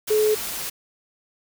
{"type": "tone in noise", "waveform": "sine", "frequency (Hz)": 428.4, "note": "A4", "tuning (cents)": -46, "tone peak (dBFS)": -16, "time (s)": [0.1, 0.35], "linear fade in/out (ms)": 10, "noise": "white", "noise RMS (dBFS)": -30, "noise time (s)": [0.07, 0.7], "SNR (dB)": 11, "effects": []}